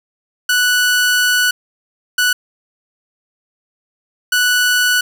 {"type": "tone bursts at uneven times", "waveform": "sawtooth", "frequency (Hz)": 1480, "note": "F#6", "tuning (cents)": 0, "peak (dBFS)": -8, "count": 3, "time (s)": [[0.49, 1.51], [2.18, 2.33], [4.32, 5.01]], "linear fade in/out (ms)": 5, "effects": ["8-bit"]}